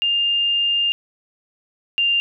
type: tone pair in turn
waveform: sine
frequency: 2807 / 2794 Hz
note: F7 / F7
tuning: +8 / 0 cents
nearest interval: unison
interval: 8 cents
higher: first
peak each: -16 / -15 dBFS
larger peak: second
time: 0.02-0.92 / 1.98-2.2 s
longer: first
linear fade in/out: 0 ms
effects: none